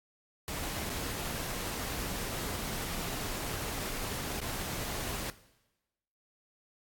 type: noise with dropouts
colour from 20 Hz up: pink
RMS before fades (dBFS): -37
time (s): 0.48-5.3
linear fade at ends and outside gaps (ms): 0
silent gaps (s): 0.895-0.9 / 4.403-4.416
effects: noise-tail reverb RT60 1.0 s tail -17 dB re dry + AAC 64 kbps